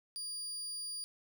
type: tone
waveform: 30% pulse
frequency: 4800 Hz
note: D8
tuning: 37 cents sharp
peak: -36 dBFS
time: 0.16-1.04 s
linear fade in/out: 0 ms
effects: 12-bit